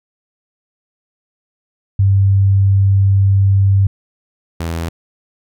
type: tone pair in turn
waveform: sine / sawtooth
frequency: 98 / 83.01 Hz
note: G2 / E2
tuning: 0 / +13 cents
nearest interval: minor third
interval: 287 cents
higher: first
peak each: -8 / -15 dBFS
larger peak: first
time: 1.99-3.87 / 4.6-4.89 s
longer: first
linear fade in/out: 5 ms
effects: none